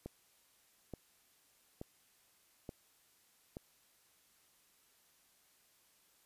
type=click train; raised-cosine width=2 ms; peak=-30 dBFS; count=5; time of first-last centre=0.06-3.569 s; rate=1.14 Hz; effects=white hiss -70 dBFS RMS until 6.25 s + resampled to 32000 Hz